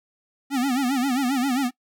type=tone with vibrato; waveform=square; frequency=261.6 Hz; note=C4; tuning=in tune; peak=-21 dBFS; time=0.5-1.71 s; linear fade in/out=50 ms; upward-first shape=sine; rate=7.5 Hz; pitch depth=140 cents each way; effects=noise-tail reverb RT60 0.1 s tail -20 dB re dry